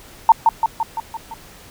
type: tone with echo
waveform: sine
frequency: 901 Hz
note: A5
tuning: 41 cents sharp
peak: -4 dBFS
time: 0.29-0.32 s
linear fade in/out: 2 ms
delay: 170 ms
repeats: 6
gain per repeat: -4 dB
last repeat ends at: 1.34 s
effects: pink hiss -43 dBFS RMS until 1.7 s